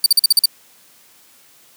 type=tone bursts; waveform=sawtooth; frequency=4617 Hz; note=D8; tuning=30 cents flat; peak=-5 dBFS; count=7; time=0.04-0.457 s; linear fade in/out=2 ms; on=21 ms; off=45 ms; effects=white hiss -50 dBFS RMS until 1.76 s + high-pass 100 Hz 12 dB/octave